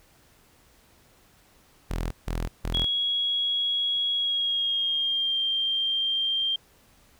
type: tone bursts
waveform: sawtooth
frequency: 41.73 Hz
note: E1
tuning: 22 cents sharp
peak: -23 dBFS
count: 3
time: 1.9-2.85 s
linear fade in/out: 10 ms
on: 210 ms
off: 160 ms
type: tone with pitch glide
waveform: sine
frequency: 3322 to 3177 Hz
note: G#7 to G7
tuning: 0 to +23 cents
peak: -23 dBFS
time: 2.74-6.56 s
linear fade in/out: 5 ms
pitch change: -77 cents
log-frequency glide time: 4.14-5.4 s
effects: pink hiss -59 dBFS RMS until 7.19 s